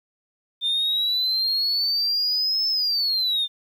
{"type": "exponential two-way sweep", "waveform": "sine", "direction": "up then down", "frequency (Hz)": [3588, 5274, 3588], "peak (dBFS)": -18, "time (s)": [0.61, 3.48], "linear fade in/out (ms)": 50, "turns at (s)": 2.68, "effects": ["tanh soft clip ceiling -18 dBFS", "10-bit"]}